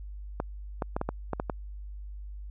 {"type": "clicks", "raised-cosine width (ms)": 1, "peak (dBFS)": -15, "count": 8, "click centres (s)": [0.401, 0.822, 0.965, 1.014, 1.09, 1.333, 1.399, 1.498], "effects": ["added 50 Hz sine -38 dBFS peak until 2.5 s"]}